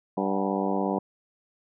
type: harmonic tone with a mistuned harmonic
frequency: 97.4 Hz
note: G2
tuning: 11 cents flat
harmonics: 2 / 3 / 4 / 5 / 6 / 7 / 8 / 9 / 10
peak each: -29 / -31 / -32 / -33 / -34 / -34 / -35 / -36 / -36 dBFS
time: 0.17-0.99 s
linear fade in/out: 5 ms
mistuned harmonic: 7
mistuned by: +91 cents
effects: none